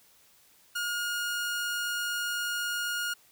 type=tone; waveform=sawtooth; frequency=1429 Hz; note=F6; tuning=39 cents sharp; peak=-26 dBFS; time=0.75-3.14 s; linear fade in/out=10 ms; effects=white hiss -61 dBFS RMS until 3.31 s